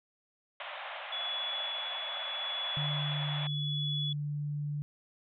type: band-pass noise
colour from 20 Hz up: pink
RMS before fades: -42 dBFS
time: 0.6-3.47 s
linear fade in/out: 2 ms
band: 560 to 3600 Hz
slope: 96 dB/octave
type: tone with tremolo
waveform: sine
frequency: 3404 Hz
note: G#7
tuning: 42 cents sharp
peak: -33 dBFS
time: 1.12-4.13 s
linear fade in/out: 5 ms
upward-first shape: sine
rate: 0.78 Hz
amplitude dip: 35%
type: tone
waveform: sine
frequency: 146.8 Hz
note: D3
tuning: in tune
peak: -32 dBFS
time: 2.77-4.82 s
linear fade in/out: 0 ms
effects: none